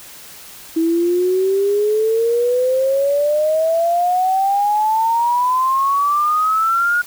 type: exponential sweep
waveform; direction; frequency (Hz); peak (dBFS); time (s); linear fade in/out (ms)
sine; up; 322.8 to 1448; -13; 0.76-7.02; 10
effects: white hiss -38 dBFS RMS until 7.06 s